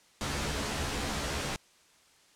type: noise with comb filter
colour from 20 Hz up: pink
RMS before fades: -33 dBFS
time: 0.21-1.56 s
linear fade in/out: 0 ms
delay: 14 ms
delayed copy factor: +0.8
effects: white hiss -62 dBFS RMS until 2.35 s + low-pass 8000 Hz 12 dB/octave